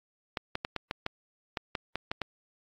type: clicks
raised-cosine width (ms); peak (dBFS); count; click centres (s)
0.3; -15; 11; 0.372 / 0.554 / 0.649 / 0.763 / 0.911 / 1.064 / 1.572 / 1.752 / 1.956 / 2.115 / 2.217
effects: AAC 64 kbps